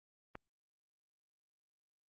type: click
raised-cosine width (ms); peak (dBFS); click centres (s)
0.5; -30; 0.354
effects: Opus 32 kbps